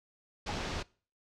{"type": "low-pass noise", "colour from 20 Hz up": "pink", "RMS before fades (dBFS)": -37, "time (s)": [0.46, 0.83], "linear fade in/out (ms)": 10, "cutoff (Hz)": 5800, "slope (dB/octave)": 24}
{"type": "tone with exponential decay", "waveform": "sine", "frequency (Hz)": 830.6, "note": "G#5", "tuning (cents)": 0, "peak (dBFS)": -32, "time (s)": [0.49, 0.57], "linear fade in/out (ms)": 0, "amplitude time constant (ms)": 16}
{"effects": ["noise-tail reverb RT60 0.4 s tail -23 dB re dry"]}